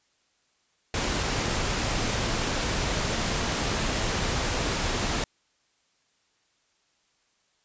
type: noise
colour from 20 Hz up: pink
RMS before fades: -27 dBFS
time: 0.94-5.24 s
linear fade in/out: 2 ms
effects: white hiss -69 dBFS RMS until 7.64 s + resampled to 16000 Hz